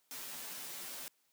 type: noise with comb filter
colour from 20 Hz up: white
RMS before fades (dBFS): -45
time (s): 0.11-1.08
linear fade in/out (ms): 0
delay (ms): 10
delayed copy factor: -0.9
effects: white hiss -75 dBFS RMS until 1.32 s + high-pass 150 Hz 12 dB/octave